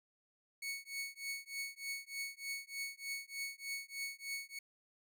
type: tone with tremolo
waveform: sawtooth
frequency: 2217 Hz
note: C#7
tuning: in tune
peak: -34 dBFS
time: 0.62-4.59 s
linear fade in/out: 5 ms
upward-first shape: triangle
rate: 3.3 Hz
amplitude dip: 100%
effects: none